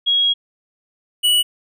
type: tone pair in turn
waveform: sine / square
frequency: 3301 / 2941 Hz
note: G#7 / F#7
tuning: -11 / -11 cents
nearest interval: major second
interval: 200 cents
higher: first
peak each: -13 dBFS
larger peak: neither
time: 0.06-0.34 / 1.23-1.43 s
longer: first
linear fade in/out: 20 ms
effects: none